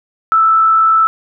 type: tone with frequency modulation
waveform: sine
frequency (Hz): 1318.5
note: E6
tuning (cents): 0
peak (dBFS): -7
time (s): 0.32-1.07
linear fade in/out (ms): 0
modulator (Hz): 53.4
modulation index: 0.28
effects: none